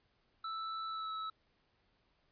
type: tone with pitch glide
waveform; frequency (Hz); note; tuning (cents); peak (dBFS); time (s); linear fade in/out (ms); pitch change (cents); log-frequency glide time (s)
square; 1318.5 to 1301.9; E6 to E6; 0 to -22; -39; 0.44-1.3; 5; -22; 0.88-1.11
effects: pink hiss -75 dBFS RMS until 2.31 s + resampled to 11025 Hz